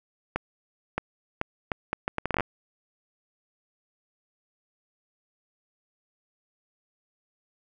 accelerating click train, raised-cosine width 0.5 ms, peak -11 dBFS, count 14, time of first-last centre 0.36-2.407 s, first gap 620 ms, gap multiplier 0.7, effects none

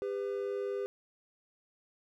triangle tone pair together, 400.8 / 501 Hz, G4 / B4, +38 / +25 cents, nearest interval major third, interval 387 cents, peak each -32 / -36 dBFS, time 0.02-0.86 s, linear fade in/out 0 ms, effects none

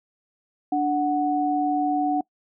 sine tone pair together, 293.7 / 740 Hz, D4 / F#5, 0 / 0 cents, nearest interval octave + major third, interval 1600 cents, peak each -23 / -22 dBFS, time 0.72-2.21 s, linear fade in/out 5 ms, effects noise-tail reverb RT60 0.1 s tail -23 dB re dry

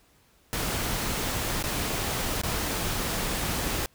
pink noise with dropouts, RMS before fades -29 dBFS, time 0.53-3.86 s, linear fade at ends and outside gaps 0 ms, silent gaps 1.626-1.639 / 2.415-2.435 s, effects pink hiss -62 dBFS RMS until 3.94 s

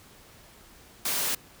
white high-pass noise, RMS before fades -28 dBFS, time 1.05-1.35 s, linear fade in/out 5 ms, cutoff 160 Hz, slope 24 dB/octave, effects pink hiss -53 dBFS RMS until 1.6 s

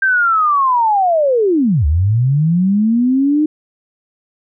sine linear two-way sweep, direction down then up, 1582 to 69.3 to 309.8 Hz, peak -10 dBFS, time 0.02-3.46 s, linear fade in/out 5 ms, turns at 1.86 s, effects none

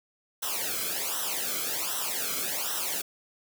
white noise with flanger, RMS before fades -31 dBFS, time 0.42-3.02 s, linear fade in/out 10 ms, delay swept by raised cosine 0.43 to 1.11 ms, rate 1.3 Hz, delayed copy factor -1, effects none

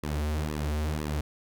sawtooth tone with flanger, 75.6 Hz, D#2, 49 cents flat, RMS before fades -30 dBFS, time 0.03-1.21 s, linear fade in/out 5 ms, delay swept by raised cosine 1.3 to 7.1 ms, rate 2 Hz, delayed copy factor -0.9, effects none

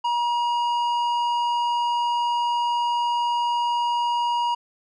sine tone with tanh clipping, 954 Hz, A#5, 40 cents sharp, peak -22 dBFS, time 0.04-4.55 s, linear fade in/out 10 ms, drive 10 dB, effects none

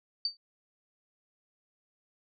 sine tone with exponential decay, 4600 Hz, D8, 37 cents flat, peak -24 dBFS, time 0.25-0.37 s, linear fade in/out 2 ms, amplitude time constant 25 ms, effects none

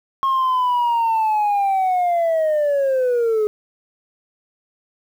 sine linear sweep, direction down, 1083 to 417.9 Hz, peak -13 dBFS, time 0.23-3.47 s, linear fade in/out 0 ms, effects tanh soft clip ceiling -14 dBFS + 8-bit

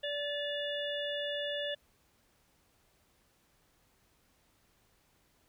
harmonic tone with a mistuned harmonic, 580 Hz, D5, 22 cents flat, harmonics 1 / 3 / 5 / 6, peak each -36 / -41 / -41 / -40 dBFS, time 0.03-1.75 s, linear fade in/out 10 ms, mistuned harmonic 5, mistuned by -16 cents, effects pink hiss -70 dBFS RMS until 5.48 s

